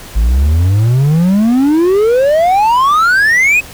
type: exponential sweep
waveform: triangle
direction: up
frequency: 51.5 to 2578 Hz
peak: -5 dBFS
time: 0.15-3.61 s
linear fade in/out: 20 ms
effects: pink hiss -32 dBFS RMS until 3.73 s